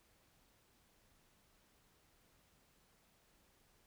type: silence
effects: pink hiss -72 dBFS RMS until 3.86 s

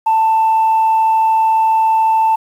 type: tone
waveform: sine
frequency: 887 Hz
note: A5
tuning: 14 cents sharp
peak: -8 dBFS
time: 0.06-2.36 s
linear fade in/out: 10 ms
effects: tanh soft clip ceiling -7 dBFS + 7-bit

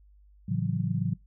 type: chord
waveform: sine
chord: F# minor seventh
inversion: first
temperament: just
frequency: 111 / 138.75 / 166.5 / 185 Hz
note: A2 / C#3 / E3 / F#3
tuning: +16 / +2 / +18 / 0 cents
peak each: -31 dBFS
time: 0.48-1.14 s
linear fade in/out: 10 ms
effects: noise-tail reverb RT60 0.2 s tail -22 dB re dry + added 50 Hz sine -54 dBFS peak until 1.26 s

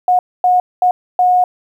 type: tone bursts at uneven times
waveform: sine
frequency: 726 Hz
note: F#5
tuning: 33 cents flat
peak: -8 dBFS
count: 4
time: 0.08-0.19 / 0.44-0.6 / 0.82-0.91 / 1.19-1.44 s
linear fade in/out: 2 ms
effects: 8-bit

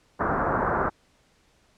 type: low-pass noise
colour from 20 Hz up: white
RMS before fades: -25 dBFS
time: 0.19-0.9 s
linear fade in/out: 20 ms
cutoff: 1500 Hz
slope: 48 dB/octave
effects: pink hiss -63 dBFS RMS until 1.77 s + low-pass 8000 Hz 12 dB/octave

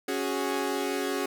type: chord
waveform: sawtooth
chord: C# suspended fourth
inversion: none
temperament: equal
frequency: 277.2 / 370 / 415.3 Hz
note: C#4 / F#4 / G#4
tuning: 0 / 0 / 0 cents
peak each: -28 dBFS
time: 0.08-1.26 s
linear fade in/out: 5 ms
effects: none

